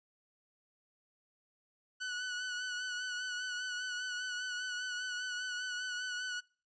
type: tone with vibrato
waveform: sawtooth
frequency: 1484 Hz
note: F#6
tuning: 5 cents sharp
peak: -33 dBFS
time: 2-6.41 s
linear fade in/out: 20 ms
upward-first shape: sine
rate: 5 Hz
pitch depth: 31 cents each way
effects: noise-tail reverb RT60 0.4 s tail -25 dB re dry + resampled to 16000 Hz